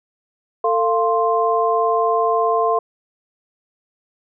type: tone cluster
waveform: sine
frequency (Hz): 448.6 / 692 / 1050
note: A4 / F5 / C6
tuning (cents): +34 / -16 / +6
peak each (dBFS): -19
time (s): 0.64-2.79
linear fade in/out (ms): 5
effects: none